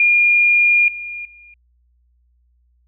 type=tone with level steps; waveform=sine; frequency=2417 Hz; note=D7; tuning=49 cents sharp; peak=-10 / -26 / -41 dBFS; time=0-1.54 s; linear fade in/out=2 ms; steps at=0.88 / 1.25 s; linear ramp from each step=2 ms; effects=added 60 Hz sine -56 dBFS peak until 2.87 s